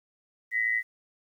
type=tone pair together; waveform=sine; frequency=1893.4 / 2006 Hz; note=A#6 / B6; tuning=+26 / +26 cents; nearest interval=minor second; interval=100 cents; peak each=-28 / -26 dBFS; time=0.51-0.83 s; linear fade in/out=50 ms; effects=10-bit